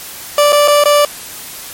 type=tone with dropouts; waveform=30% pulse; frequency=585 Hz; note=D5; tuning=7 cents flat; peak=-4 dBFS; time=0.38-1.05 s; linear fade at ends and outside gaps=2 ms; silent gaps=0.523-0.528 / 0.677-0.681 / 0.839-0.856 s; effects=white hiss -29 dBFS RMS until 1.73 s + MP3 64 kbps